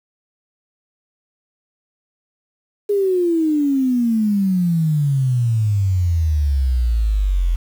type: exponential sweep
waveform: sine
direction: down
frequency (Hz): 415.3 to 42.01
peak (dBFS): -14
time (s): 2.89-7.56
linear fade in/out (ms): 10
effects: 7-bit